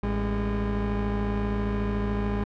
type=tone pair together; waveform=30% pulse; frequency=54.27 / 203.7 Hz; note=A1 / G#3; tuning=-23 / -33 cents; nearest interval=octave + major seventh; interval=2290 cents; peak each=-25 dBFS; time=0.03-2.44 s; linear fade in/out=5 ms; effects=low-pass 2000 Hz 12 dB/octave